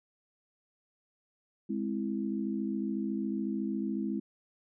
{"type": "chord", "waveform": "sine", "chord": "Ab augmented", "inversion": "none", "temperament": "equal", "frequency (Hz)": [207.7, 261.6, 329.6], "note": ["Ab3", "C4", "E4"], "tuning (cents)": [0, 0, 0], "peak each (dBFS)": [-33, -36, -36], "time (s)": [1.69, 4.2], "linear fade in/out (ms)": 10, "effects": []}